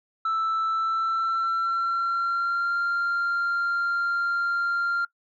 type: tone with pitch glide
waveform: sine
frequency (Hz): 1321 to 1389.9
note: E6 to F6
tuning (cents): +3 to -9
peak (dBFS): -20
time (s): 0.25-5.05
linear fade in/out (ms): 5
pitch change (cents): +88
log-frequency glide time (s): 0.67-2.77
effects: noise-tail reverb RT60 0.1 s tail -22 dB re dry + tanh soft clip ceiling -21 dBFS